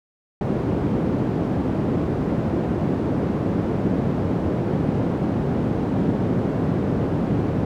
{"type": "band-pass noise", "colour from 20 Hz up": "white", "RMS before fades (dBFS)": -22, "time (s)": [0.41, 7.65], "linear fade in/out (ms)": 2, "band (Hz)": [100, 280], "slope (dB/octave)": 12, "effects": []}